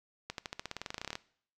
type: accelerating click train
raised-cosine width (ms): 0.2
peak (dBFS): -20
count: 19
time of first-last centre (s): 0.3-1.154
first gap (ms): 82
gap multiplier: 0.93
effects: noise-tail reverb RT60 0.6 s tail -20 dB re dry